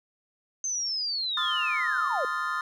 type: linear sweep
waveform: sine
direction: down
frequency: 6300 to 466.2 Hz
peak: -27 dBFS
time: 0.64-2.25 s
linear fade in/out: 2 ms
type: chord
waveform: triangle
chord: F dominant seventh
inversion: second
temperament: equal with one note detuned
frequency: 1039.3 / 1244.5 / 1396.9 / 1760 Hz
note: C6 / Eb6 / F6 / A6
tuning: -12 / 0 / 0 / 0 cents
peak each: -33 / -29 / -31 / -33 dBFS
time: 1.37-2.61 s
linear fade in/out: 2 ms
effects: none